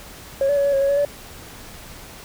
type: tone with pitch steps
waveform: sine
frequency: 547 / 573 / 561 / 565 / 546 / 554 / 565 / 576 Hz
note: C#5 / D5 / C#5 / C#5 / C#5 / C#5 / C#5 / D5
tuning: -23 / -43 / +21 / +33 / -26 / -1 / +33 / -34 cents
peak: -14 dBFS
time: 0.41-1.05 s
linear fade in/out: 2 ms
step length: 80 ms
effects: tanh soft clip ceiling -13 dBFS + pink hiss -40 dBFS RMS until 2.24 s